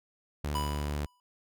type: tone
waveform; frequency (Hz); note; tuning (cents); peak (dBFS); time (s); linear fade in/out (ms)
sawtooth; 73.42; D2; 0; -27; 0.44-1.06; 5
type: tone with exponential decay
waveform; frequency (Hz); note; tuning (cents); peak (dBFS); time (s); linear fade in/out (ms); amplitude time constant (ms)
square; 987.8; B5; 0; -30; 0.55-1.2; 1; 140
effects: none